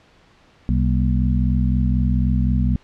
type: harmonic tone with a mistuned harmonic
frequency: 64 Hz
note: C2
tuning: 38 cents flat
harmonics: 1 / 2 / 3 / 4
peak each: -18 / -21 / -23 / -24 dBFS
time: 0.69-2.76 s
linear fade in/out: 0 ms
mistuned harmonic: 4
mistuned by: -130 cents
effects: pink hiss -53 dBFS RMS until 2.83 s + low-pass 4000 Hz 12 dB/octave